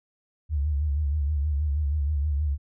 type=tone with vibrato; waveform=sine; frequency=73.42 Hz; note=D2; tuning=in tune; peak=-22 dBFS; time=0.49-2.58 s; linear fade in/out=50 ms; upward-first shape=sine; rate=6.3 Hz; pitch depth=95 cents each way; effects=none